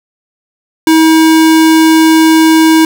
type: tone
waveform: square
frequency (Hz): 320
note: D#4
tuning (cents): +49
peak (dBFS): -4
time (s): 0.87-2.85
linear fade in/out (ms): 2
effects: none